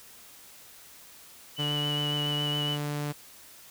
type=tone with vibrato; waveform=sine; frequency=2960 Hz; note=F#7; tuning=in tune; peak=-29 dBFS; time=1.56-2.78 s; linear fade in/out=50 ms; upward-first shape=triangle; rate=7.2 Hz; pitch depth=29 cents each way
type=tone; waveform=sawtooth; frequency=146.83 Hz; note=D3; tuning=in tune; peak=-26 dBFS; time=1.58-3.13 s; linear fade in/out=20 ms
effects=white hiss -51 dBFS RMS until 3.7 s